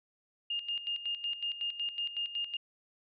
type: tone with tremolo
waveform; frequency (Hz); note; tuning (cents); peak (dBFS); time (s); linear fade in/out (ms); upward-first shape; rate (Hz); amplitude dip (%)
sine; 2826; F7; +20; -31; 0.5-2.57; 5; square; 5.4; 70
effects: resampled to 11025 Hz